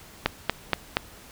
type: click train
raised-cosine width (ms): 0.3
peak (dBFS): -4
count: 4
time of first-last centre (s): 0.26-0.969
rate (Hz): 4.23
effects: pink hiss -48 dBFS RMS until 1.31 s